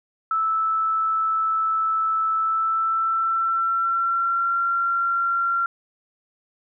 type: tone with pitch glide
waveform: sine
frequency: 1313 to 1373.5 Hz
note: E6 to F6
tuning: -7 to -29 cents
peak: -19 dBFS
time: 0.31-5.66 s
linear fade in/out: 2 ms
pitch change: +78 cents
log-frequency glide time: 2.36-4.58 s
effects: none